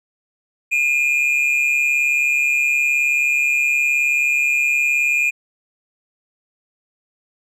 triangle tone pair together, 2428 / 2567 Hz, D#7 / E7, -43 / -47 cents, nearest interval minor second, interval 96 cents, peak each -14 / -21 dBFS, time 0.71-5.31 s, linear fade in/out 20 ms, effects none

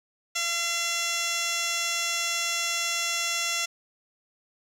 15% pulse tone with band-pass filter, 682 Hz, F5, 41 cents flat, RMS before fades -28 dBFS, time 0.35-3.66 s, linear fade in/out 10 ms, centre 5000 Hz, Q 2, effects 9-bit

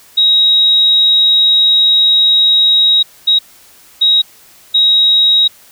sine tone bursts at uneven times, 3805 Hz, A#7, 35 cents sharp, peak -6 dBFS, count 4, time 0.17-3.03 / 3.27-3.39 / 4.01-4.22 / 4.74-5.48 s, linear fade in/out 10 ms, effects white hiss -43 dBFS RMS until 5.71 s

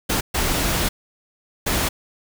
pink noise bursts at uneven times, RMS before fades -21 dBFS, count 3, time 0.09-0.21 / 0.34-0.89 / 1.66-1.89 s, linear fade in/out 10 ms, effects none

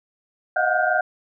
sine tone cluster, 625 / 712 / 737 / 1433 / 1556 Hz, D#5 / F5 / F#5 / F6 / G6, +8 / +33 / -7 / +44 / -13 cents, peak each -24 dBFS, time 0.56-1.01 s, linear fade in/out 5 ms, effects none

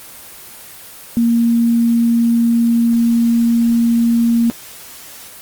sine tone, 233.1 Hz, A#3, in tune, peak -10 dBFS, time 1.17-4.5 s, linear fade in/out 0 ms, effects white hiss -36 dBFS RMS until 5.41 s + Opus 24 kbps

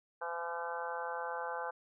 harmonic tone with a mistuned harmonic, 169.8 Hz, F3, 48 cents flat, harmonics 3 / 4 / 5 / 6 / 7 / 8 / 9, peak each -42 / -46 / -41 / -45 / -46 / -48 / -44 dBFS, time 0.21-1.71 s, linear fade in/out 10 ms, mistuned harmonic 8, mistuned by +15 cents, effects none

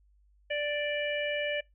harmonic tone, 587.3 Hz, D5, in tune, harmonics 1 / 3 / 4 / 5, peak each -31 / -36 / -37 / -38 dBFS, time 0.5-1.61 s, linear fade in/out 10 ms, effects noise-tail reverb RT60 0.2 s tail -25 dB re dry + added 50 Hz sine -61 dBFS peak until 1.74 s

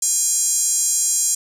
5% pulse tone with high-pass filter, 813 Hz, G#5, 37 cents flat, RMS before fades -19 dBFS, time 0.02-1.35 s, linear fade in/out 5 ms, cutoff 7200 Hz, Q 3.6, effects none

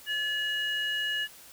sine tone pair together, 1716.3 / 2893 Hz, A6 / F#7, -44 / -40 cents, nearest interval major sixth, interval 904 cents, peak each -29 / -29 dBFS, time 0.06-1.28 s, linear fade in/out 50 ms, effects tanh soft clip ceiling -23 dBFS + white hiss -51 dBFS RMS until 1.52 s

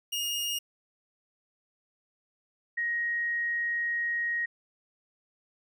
sawtooth / sine tone pair in turn, 2849 / 1881.8 Hz, F7 / A#6, +34 / +16 cents, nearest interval perfect fifth, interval 718 cents, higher first, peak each -26 / -27 dBFS, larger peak first, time 0.12-0.59 / 2.77-4.46 s, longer second, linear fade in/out 10 ms, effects none

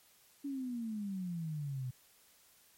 sine exponential sweep, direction down, 286.3 to 124.2 Hz, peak -36 dBFS, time 0.44-1.91 s, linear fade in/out 10 ms, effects white hiss -65 dBFS RMS until 2.77 s + MP3 64 kbps

